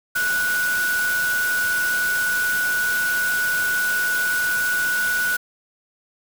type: tone in noise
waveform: sine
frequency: 1473 Hz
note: F#6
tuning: 8 cents flat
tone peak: -19 dBFS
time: 0.15-5.37 s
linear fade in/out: 10 ms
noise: white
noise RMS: -29 dBFS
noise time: 0.15-5.37 s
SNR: +7 dB
effects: none